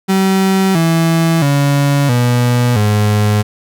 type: tone with pitch steps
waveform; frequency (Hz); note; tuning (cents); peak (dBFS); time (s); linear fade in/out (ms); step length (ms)
35% pulse; 191.4 / 164.71 / 141.74 / 121.98 / 104.97; G3 / E3 / C#3 / B2 / G#2; -41 / -1 / +39 / -21 / +19; -8; 0.08-3.43; 20; 670
effects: none